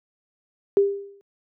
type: tone with exponential decay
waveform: sine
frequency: 399.3 Hz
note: G4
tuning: 32 cents sharp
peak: -11 dBFS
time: 0.77-1.21 s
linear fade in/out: 0 ms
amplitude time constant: 94 ms
effects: high-pass 200 Hz 12 dB/octave